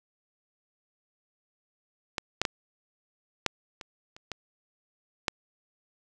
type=clicks; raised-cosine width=0.2 ms; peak=-12 / -7 / -9 / -6 / -23 / -29 / -18 / -8 dBFS; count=8; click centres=2.182 / 2.416 / 2.452 / 3.463 / 3.812 / 4.165 / 4.317 / 5.282 s; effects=none